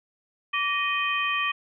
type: harmonic tone with a mistuned harmonic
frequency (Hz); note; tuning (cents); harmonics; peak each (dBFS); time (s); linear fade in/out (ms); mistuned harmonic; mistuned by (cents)
622.3; D#5; 0; 2 / 3 / 4 / 5; -28 / -30 / -27 / -32; 0.53-1.52; 10; 2; -130
effects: none